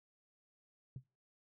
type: tone with exponential decay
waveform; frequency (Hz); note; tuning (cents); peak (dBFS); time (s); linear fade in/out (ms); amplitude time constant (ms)
sine; 130; C3; -11; -37; 0.96-1.04; 2; 17
effects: noise-tail reverb RT60 0.3 s tail -25 dB re dry + tanh soft clip ceiling -39 dBFS